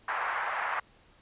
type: band-pass noise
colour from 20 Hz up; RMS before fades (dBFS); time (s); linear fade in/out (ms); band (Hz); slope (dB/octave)
pink; -32; 0.08-0.8; 5; 820 to 1900; 24
effects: pink hiss -61 dBFS RMS until 1.21 s + resampled to 8000 Hz